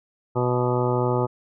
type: harmonic tone with a mistuned harmonic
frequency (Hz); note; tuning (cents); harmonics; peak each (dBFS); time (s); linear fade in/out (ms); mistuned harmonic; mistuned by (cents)
123.7; B2; +3; 1 / 2 / 3 / 4 / 5 / 6 / 7 / 8 / 9 / 10; -24 / -30 / -25 / -27 / -31 / -38 / -29 / -35 / -37 / -33; 0.35-1.27; 20; 9; +19
effects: none